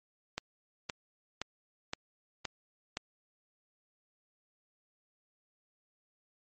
click train, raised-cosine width 0.2 ms, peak -17 dBFS, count 6, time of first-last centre 0.38-2.971 s, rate 1.93 Hz, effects MP3 32 kbps

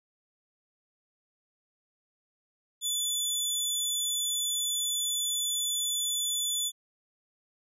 20% pulse tone, 3472 Hz, A7, 24 cents flat, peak -22 dBFS, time 2.81-6.72 s, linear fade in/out 50 ms, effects none

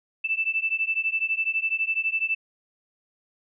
sine beating tone pair, 2641 / 2653 Hz, E7 / E7, +3 / +10 cents, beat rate 12 Hz, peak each -26 dBFS, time 0.24-2.35 s, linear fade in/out 10 ms, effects none

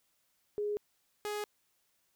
sine / sawtooth tone pair in turn, 415.3 / 417.3 Hz, G#4 / G#4, 0 / +8 cents, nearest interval unison, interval 8 cents, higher second, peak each -31 / -31 dBFS, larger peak neither, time 0.58-0.77 / 1.25-1.44 s, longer neither, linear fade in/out 0 ms, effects white hiss -75 dBFS RMS until 2.15 s

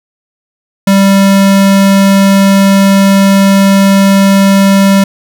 square tone, 196 Hz, G3, in tune, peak -4 dBFS, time 0.87-5.04 s, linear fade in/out 5 ms, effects none

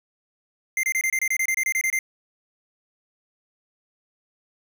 square tone bursts, 2089 Hz, C7, 3 cents flat, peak -21 dBFS, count 14, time 0.77-1.99 s, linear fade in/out 2 ms, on 63 ms, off 26 ms, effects none

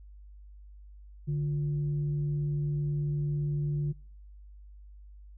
sine tone with frequency modulation, 147 Hz, D3, 2 cents sharp, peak -27 dBFS, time 1.27-3.93 s, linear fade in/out 20 ms, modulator 206 Hz, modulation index 0.26, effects noise-tail reverb RT60 0.5 s tail -25 dB re dry + added 50 Hz sine -47 dBFS peak until 5.37 s

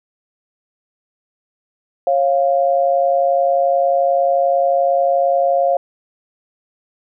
sine tone pair together, 547.2 / 698.5 Hz, C#5 / F5, -23 / 0 cents, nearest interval major third, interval 423 cents, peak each -15 dBFS, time 2.07-5.77 s, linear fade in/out 2 ms, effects none

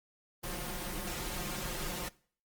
pink noise with comb filter, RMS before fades -38 dBFS, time 0.43-2.09 s, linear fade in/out 10 ms, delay 5.6 ms, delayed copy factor +1, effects noise-tail reverb RT60 0.5 s tail -22 dB re dry + Opus 24 kbps

